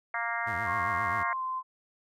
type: harmonic tone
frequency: 233.1 Hz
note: A#3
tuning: in tune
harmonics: 3 / 4 / 5 / 6 / 7 / 8 / 9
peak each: -37 / -37 / -37 / -37 / -37 / -37 / -37 dBFS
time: 0.14-1.33 s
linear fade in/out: 2 ms
type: tone with vibrato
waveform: sawtooth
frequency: 97.5 Hz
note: G2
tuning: 9 cents flat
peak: -35 dBFS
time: 0.46-1.24 s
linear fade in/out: 20 ms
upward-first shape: sine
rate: 7.5 Hz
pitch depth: 250 cents each way
type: tone with pitch glide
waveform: sine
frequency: 1088 to 1036.5 Hz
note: C#6 to C6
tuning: -33 to -17 cents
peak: -30 dBFS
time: 0.65-1.63 s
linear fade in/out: 50 ms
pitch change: -84 cents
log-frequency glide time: 1.19-1.42 s
effects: none